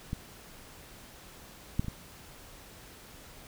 clicks, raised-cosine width 5 ms, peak -20 / -14 / -29 / -22 dBFS, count 4, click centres 0.131 / 1.795 / 1.846 / 1.883 s, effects pink hiss -51 dBFS RMS until 3.47 s

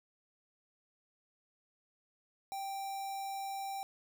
square tone with notch filter, 784 Hz, G5, in tune, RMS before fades -40 dBFS, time 2.52-3.83 s, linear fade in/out 0 ms, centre 2800 Hz, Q 1.5, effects 13-bit

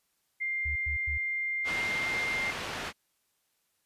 sine tone, 2100 Hz, C7, 6 cents sharp, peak -29 dBFS, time 0.4-2.52 s, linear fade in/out 20 ms
sine tone bursts, 73.42 Hz, D2, in tune, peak -33 dBFS, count 3, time 0.65-1.18 s, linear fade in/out 10 ms, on 110 ms, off 100 ms
white low-pass noise, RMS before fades -37 dBFS, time 1.64-2.93 s, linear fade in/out 50 ms, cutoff 2800 Hz, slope 12 dB/octave
effects white hiss -75 dBFS RMS until 3.85 s + resampled to 32000 Hz

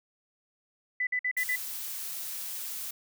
sine tone bursts, 1997 Hz, B6, 19 cents sharp, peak -26 dBFS, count 5, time 1-1.558 s, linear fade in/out 5 ms, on 70 ms, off 52 ms
blue noise, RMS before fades -37 dBFS, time 1.37-2.91 s, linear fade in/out 5 ms
effects none

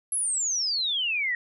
sine exponential sweep, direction down, 11175 to 1864.7 Hz, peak -24 dBFS, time 0.12-1.35 s, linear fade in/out 2 ms, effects none

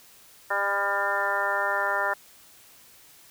harmonic tone, 199.9 Hz, G3, 34 cents sharp, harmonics 2 / 3 / 4 / 5 / 6 / 7 / 8 / 9, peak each -38 / -31 / -32 / -30 / -36 / -29 / -37 / -29 dBFS, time 0.5-2.14 s, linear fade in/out 10 ms, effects white hiss -53 dBFS RMS until 3.3 s

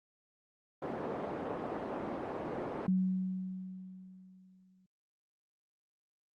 pink band-pass noise, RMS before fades -38 dBFS, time 0.82-2.87 s, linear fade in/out 5 ms, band 270 to 820 Hz, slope 12 dB/octave
sine tone with exponential decay, 186.5 Hz, F#3, 14 cents sharp, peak -25 dBFS, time 2.88-4.86 s, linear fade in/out 2 ms, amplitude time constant 430 ms
effects Opus 24 kbps

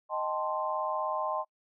sine chord, A half-diminished seventh, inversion second, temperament equal, 622.3 / 784 / 880 / 1046.5 Hz, Eb5 / G5 / A5 / C6, 0 / 0 / 0 / 0 cents, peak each -34 / -37 / -36 / -33 dBFS, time 0.09-1.45 s, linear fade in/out 50 ms, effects noise-tail reverb RT60 0.1 s tail -26 dB re dry

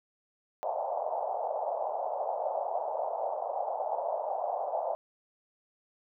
pink band-pass noise, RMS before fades -33 dBFS, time 0.63-4.95 s, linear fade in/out 0 ms, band 580 to 840 Hz, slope 48 dB/octave, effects none

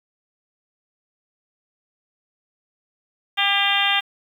harmonic tone with a mistuned harmonic, 398.4 Hz, G4, 28 cents sharp, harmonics 2 / 3 / 4 / 5 / 6 / 7 / 8 / 9, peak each -25 / -28 / -26 / -25 / -27 / -24 / -23 / -25 dBFS, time 3.37-4.01 s, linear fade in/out 20 ms, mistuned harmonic 4, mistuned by +24 cents, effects 8-bit

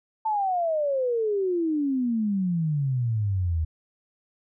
sine exponential sweep, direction down, 895 to 77.4 Hz, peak -22 dBFS, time 0.25-3.65 s, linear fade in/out 10 ms, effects none

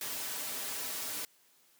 white noise with comb filter, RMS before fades -38 dBFS, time 0.01-1.25 s, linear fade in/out 2 ms, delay 5.6 ms, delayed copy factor -0.65, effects white hiss -66 dBFS RMS until 1.79 s + high-pass 150 Hz 12 dB/octave

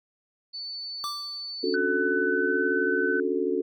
sine tone, 4494 Hz, C#8, 23 cents sharp, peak -33 dBFS, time 0.53-1.76 s, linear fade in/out 20 ms
square tone with exponential decay, 1174.7 Hz, D6, in tune, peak -29 dBFS, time 1.04-1.55 s, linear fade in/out 0 ms, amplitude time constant 110 ms
sine chord, D major seventh, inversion third, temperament just, 275.3 / 293.7 / 367.1 / 440.5 Hz, C#4 / D4 / F#4 / A4, -12 / 0 / -14 / +2 cents, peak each -31 / -33 / -27 / -28 dBFS, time 1.63-3.62 s, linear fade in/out 10 ms
sine tone with pitch glide, 1500 to 1512.2 Hz, F#6 to F#6, +23 to +37 cents, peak -26 dBFS, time 1.74-3.2 s, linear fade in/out 2 ms, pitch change +14 cents, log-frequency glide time 2.23-2.52 s
effects none

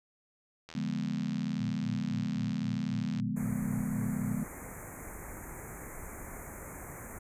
click train, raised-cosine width 0.2 ms, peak -29 dBFS, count 204, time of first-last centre 0.69-3.199 s, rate 80.9 Hz
sine chord, D diminished seventh, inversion none, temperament equal, 146.83 / 174.61 / 207.7 / 246.9 Hz, D3 / F3 / Ab3 / Cb4, 0 / 0 / 0 / 0 cents, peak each -38 / -38 / -34 / -36 dBFS, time 0.75-4.44 s, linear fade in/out 5 ms
sine tone with tremolo, 115 Hz, A#2, 23 cents flat, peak -35 dBFS, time 1.59-4.36 s, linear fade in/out 10 ms, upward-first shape sine, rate 3.8 Hz, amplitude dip 90%
pink band-stop noise, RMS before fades -44 dBFS, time 3.36-7.19 s, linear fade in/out 10 ms, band 2300 to 6500 Hz, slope 96 dB/octave
effects resampled to 32000 Hz

